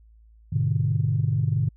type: chord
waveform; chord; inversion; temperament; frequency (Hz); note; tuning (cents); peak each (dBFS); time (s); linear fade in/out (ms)
sine; G# diminished; none; just; 103.83 / 124.59 / 149.51; G#2 / B2 / D3; 0 / +16 / +31; -24; 0.52-1.69; 10
effects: tanh soft clip ceiling -11 dBFS + added 55 Hz sine -50 dBFS peak until 1.76 s